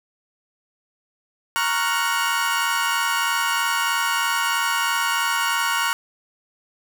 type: chord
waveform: 30% pulse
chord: Gb major seventh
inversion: first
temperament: equal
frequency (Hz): 932.3 / 1108.7 / 1396.9 / 1480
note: Bb5 / Db6 / F6 / Gb6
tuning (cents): 0 / 0 / 0 / 0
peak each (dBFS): -23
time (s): 1.56-5.93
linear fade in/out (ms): 0
effects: none